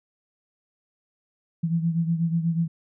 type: beating tone pair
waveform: sine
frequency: 165.1 / 173.3 Hz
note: E3 / F3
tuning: +3 / -13 cents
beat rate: 8.2 Hz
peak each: -22 / -28 dBFS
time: 1.63-2.68 s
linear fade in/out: 10 ms
effects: none